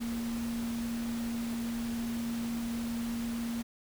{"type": "tone in noise", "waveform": "sine", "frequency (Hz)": 233.1, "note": "A#3", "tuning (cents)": 0, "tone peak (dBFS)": -32, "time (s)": [0, 3.63], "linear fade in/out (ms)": 20, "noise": "pink", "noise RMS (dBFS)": -44, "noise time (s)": [0, 3.63], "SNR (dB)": 9, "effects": []}